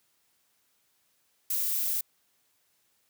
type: noise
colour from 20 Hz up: violet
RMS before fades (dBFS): -29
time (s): 1.5-2.01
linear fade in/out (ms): 5
effects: white hiss -71 dBFS RMS until 3.09 s + high-pass 60 Hz 12 dB/octave